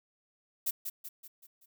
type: noise with echo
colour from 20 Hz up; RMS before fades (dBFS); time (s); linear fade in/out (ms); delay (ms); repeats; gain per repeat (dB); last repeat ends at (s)
violet; -31; 0.66-0.71; 10; 190; 5; -6; 1.66
effects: none